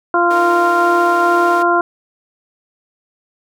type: harmonic tone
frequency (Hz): 346.9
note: F4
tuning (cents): -12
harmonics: 1 / 2 / 3 / 4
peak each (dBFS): -16 / -16 / -16 / -16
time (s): 0.14-1.81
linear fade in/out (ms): 2
type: chord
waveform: sawtooth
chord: Eb suspended second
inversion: none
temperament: equal with one note detuned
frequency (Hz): 311.1 / 349.2 / 463.2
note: Eb4 / F4 / Bb4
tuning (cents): 0 / 0 / -11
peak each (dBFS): -25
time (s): 0.3-1.63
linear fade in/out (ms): 10
effects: none